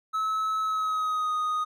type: tone with pitch glide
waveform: triangle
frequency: 1295 to 1243 Hz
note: E6 to D#6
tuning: -31 to -2 cents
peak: -23 dBFS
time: 0.13-1.65 s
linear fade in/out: 20 ms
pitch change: -71 cents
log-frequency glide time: 0.61-1.33 s
effects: none